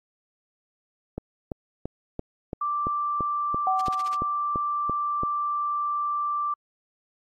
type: click train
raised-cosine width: 2 ms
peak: -17 dBFS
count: 13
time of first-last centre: 1.18-5.234 s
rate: 2.96 Hz
type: tone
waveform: sine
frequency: 1174.7 Hz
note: D6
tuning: in tune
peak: -24 dBFS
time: 2.61-6.54 s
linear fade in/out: 5 ms
type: tone with exponential decay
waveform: sine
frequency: 755 Hz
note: F#5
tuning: 35 cents sharp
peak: -20 dBFS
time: 3.67-4.5 s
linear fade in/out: 1 ms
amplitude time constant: 180 ms
type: noise bursts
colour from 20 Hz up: blue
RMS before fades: -30 dBFS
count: 6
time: 3.79-4.147 s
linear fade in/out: 2 ms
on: 22 ms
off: 45 ms
effects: low-pass 4000 Hz 12 dB/octave + AAC 48 kbps